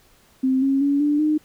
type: tone with pitch steps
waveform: sine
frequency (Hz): 261.6 / 271.9 / 282.7 / 293.8 / 305.4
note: C4 / C#4 / C#4 / D4 / D#4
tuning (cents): 0 / -33 / +34 / +1 / -32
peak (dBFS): -16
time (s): 0.43-1.38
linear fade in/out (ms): 10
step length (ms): 190
effects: pink hiss -56 dBFS RMS until 1.44 s